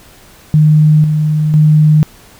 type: tone with tremolo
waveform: sine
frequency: 153.1 Hz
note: D#3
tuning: 28 cents flat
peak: -4 dBFS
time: 0.54-2.03 s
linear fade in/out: 0 ms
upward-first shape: square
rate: 1 Hz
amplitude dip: 45%
effects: pink hiss -41 dBFS RMS until 2.39 s